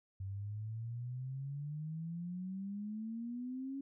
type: exponential sweep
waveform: sine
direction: up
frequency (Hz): 95 to 277.2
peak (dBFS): -39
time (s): 0.2-3.81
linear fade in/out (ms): 5
effects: none